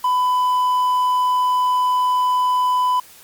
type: tone with quantisation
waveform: triangle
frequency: 1000 Hz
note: B5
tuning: 21 cents sharp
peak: -13 dBFS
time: 0.04-3 s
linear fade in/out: 5 ms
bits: 7
effects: white hiss -45 dBFS RMS until 3.23 s + Opus 48 kbps